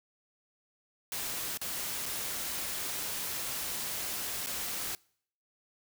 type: noise with dropouts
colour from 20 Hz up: white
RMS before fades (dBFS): -36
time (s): 1.12-4.95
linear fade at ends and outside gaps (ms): 1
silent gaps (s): 1.574-1.614 / 2.058-2.062 / 4.462-4.47
effects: noise-tail reverb RT60 0.6 s tail -25 dB re dry